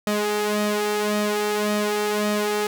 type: tone with flanger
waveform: sawtooth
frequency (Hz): 209.1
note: G#3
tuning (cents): +12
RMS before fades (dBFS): -23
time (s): 0.07-2.67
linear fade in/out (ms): 2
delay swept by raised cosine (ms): 1.6 to 2.56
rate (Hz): 1.8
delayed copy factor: +0.75
effects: none